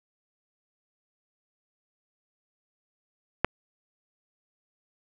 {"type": "click", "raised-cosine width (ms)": 0.5, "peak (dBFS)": -5, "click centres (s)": 3.446, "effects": []}